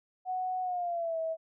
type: tone with pitch glide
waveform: sine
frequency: 740 to 647.9 Hz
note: F#5 to E5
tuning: 0 to -30 cents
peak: -30 dBFS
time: 0.25-1.37 s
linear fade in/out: 50 ms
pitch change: -230 cents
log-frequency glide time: 0.62-1.19 s
effects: none